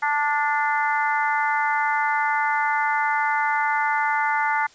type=harmonic tone with a mistuned harmonic; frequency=293.7 Hz; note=D4; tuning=in tune; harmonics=3 / 4 / 5 / 6 / 7; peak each=-22 / -29 / -26 / -29 / -28 dBFS; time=0.02-4.67 s; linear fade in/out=10 ms; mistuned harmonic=5; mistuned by=-22 cents; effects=white hiss -52 dBFS RMS until 4.74 s + resampled to 16000 Hz